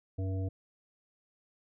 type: harmonic tone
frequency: 95 Hz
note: F#2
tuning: 46 cents sharp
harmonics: 1 / 3 / 5 / 7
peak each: -31 / -41 / -45 / -48 dBFS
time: 0.18-0.49 s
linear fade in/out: 10 ms
effects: none